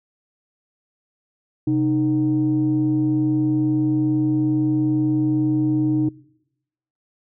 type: tone pair together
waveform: sine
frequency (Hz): 130.81 / 308.5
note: C3 / D#4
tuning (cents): 0 / -15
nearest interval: octave + minor third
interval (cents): 1485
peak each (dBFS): -21 / -17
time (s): 1.67-6.09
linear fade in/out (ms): 5
effects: noise-tail reverb RT60 0.9 s tail -23 dB re dry + tanh soft clip ceiling -11 dBFS